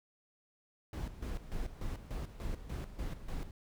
brown noise with tremolo, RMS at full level -38 dBFS, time 0.93-3.51 s, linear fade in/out 2 ms, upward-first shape square, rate 3.4 Hz, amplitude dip 70%, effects none

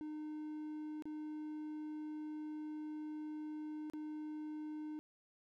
triangle tone with dropouts, 305.3 Hz, D#4, 33 cents flat, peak -40 dBFS, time 0.01-4.99 s, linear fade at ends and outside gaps 0 ms, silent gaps 1.023-1.055 / 3.899-3.935 s, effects none

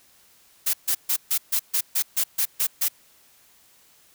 blue noise bursts, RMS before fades -22 dBFS, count 11, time 0.66-2.885 s, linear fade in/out 10 ms, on 75 ms, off 140 ms, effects white hiss -57 dBFS RMS until 4.14 s

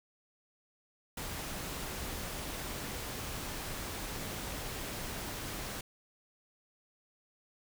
pink noise, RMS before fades -40 dBFS, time 1.17-5.81 s, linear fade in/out 5 ms, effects none

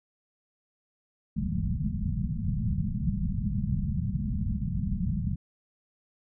white low-pass noise, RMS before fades -29 dBFS, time 1.36-5.36 s, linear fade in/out 5 ms, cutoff 220 Hz, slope 96 dB/octave, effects none

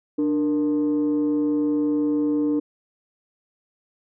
sine tone pair together, 295.7 / 466.2 Hz, D4 / A#4, +12 / 0 cents, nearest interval minor sixth, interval 788 cents, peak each -18 / -26 dBFS, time 0.18-2.6 s, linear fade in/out 10 ms, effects tanh soft clip ceiling -15 dBFS

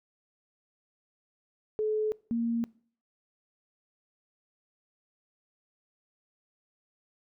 sine tone pair in turn, 430 / 232.4 Hz, A4 / A#3, -40 / -5 cents, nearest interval major seventh, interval 1065 cents, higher first, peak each -26 dBFS, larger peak neither, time 1.79-2.12 / 2.31-2.64 s, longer neither, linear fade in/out 0 ms, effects noise-tail reverb RT60 0.5 s tail -23 dB re dry

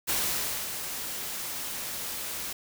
white noise with ADSR envelope, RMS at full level -27 dBFS, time 0.07-2.53 s, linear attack 24 ms, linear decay 570 ms, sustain -8 dB, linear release 5 ms, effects none

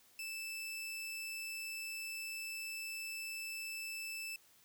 sawtooth tone, 2637 Hz, E7, in tune, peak -38 dBFS, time 0.19-4.36 s, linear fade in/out 2 ms, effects white hiss -66 dBFS RMS until 4.64 s

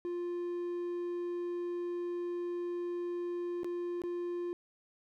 triangle tone with dropouts, 350 Hz, F4, 4 cents sharp, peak -32 dBFS, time 0.05-4.53 s, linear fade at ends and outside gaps 0 ms, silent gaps 3.633-3.645 / 4.018-4.037 s, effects none

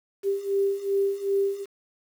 sine beating tone pair, 393.8 / 396.4 Hz, G4 / G4, +8 / +19 cents, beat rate 2.6 Hz, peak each -27 / -24 dBFS, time 0.23-1.66 s, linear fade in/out 50 ms, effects 8-bit

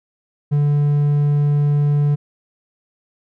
triangle tone, 145.7 Hz, D3, 13 cents flat, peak -11 dBFS, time 0.51-2.16 s, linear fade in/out 20 ms, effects none

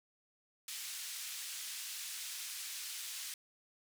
white band-pass noise, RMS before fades -44 dBFS, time 0.68-3.34 s, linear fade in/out 2 ms, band 2200 to 10000 Hz, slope 12 dB/octave, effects none

